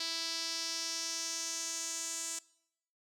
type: tone with band-pass filter sweep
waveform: sawtooth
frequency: 329.6 Hz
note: E4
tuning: in tune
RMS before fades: -38 dBFS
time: 0-2.39 s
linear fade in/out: 5 ms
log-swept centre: 4600 to 7400 Hz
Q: 3.6
effects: noise-tail reverb RT60 0.8 s tail -23 dB re dry